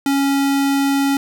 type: tone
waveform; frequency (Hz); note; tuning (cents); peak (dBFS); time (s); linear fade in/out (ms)
square; 277.2; C#4; 0; -15; 0.06-1.17; 2
effects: 8-bit